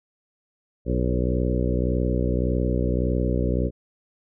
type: harmonic tone with a mistuned harmonic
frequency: 61.74 Hz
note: B1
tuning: in tune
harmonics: 1 / 2 / 3 / 4 / 5 / 6 / 7 / 8 / 9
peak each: -24 / -27 / -29 / -30 / -31 / -32 / -32 / -33 / -34 dBFS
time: 0.85-3.71 s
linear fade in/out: 50 ms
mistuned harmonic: 8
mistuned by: +18 cents
effects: none